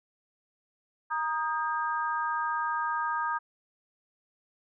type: tone cluster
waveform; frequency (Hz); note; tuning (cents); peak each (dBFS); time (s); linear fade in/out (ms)
sine; 939 / 1239 / 1604; A#5 / D#6 / G6; +12 / -8 / +39; -31 / -31 / -34; 1.1-3.39; 20
effects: none